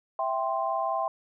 sine chord, C major, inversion first, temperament equal, 659.3 / 784 / 1046.5 Hz, E5 / G5 / C6, 0 / 0 / 0 cents, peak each -30 dBFS, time 0.19-1.08 s, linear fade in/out 2 ms, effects none

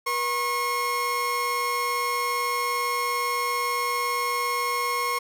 30% pulse tone pair together, 483.4 / 1084.5 Hz, B4 / C#6, -37 / -38 cents, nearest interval octave + major second, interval 1399 cents, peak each -29 / -22 dBFS, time 0.06-5.19 s, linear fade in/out 10 ms, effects none

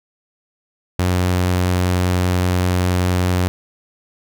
sawtooth tone, 90.5 Hz, F#2, 38 cents flat, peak -11 dBFS, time 0.99-3.48 s, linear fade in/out 0 ms, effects none

